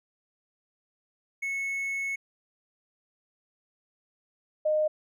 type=tone pair in turn; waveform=triangle / sine; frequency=2198 / 614.5 Hz; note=C#7 / D#5; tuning=-15 / -22 cents; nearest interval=octave + minor seventh; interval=2207 cents; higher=first; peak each=-27 / -22 dBFS; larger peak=second; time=1.42-2.16 / 4.65-4.88 s; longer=first; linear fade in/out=10 ms; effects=none